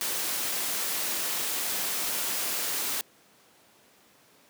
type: noise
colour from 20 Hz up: white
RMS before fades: -30 dBFS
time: 0.01-3.01 s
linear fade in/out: 0 ms
effects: pink hiss -59 dBFS RMS until 4.49 s + high-pass 200 Hz 12 dB/octave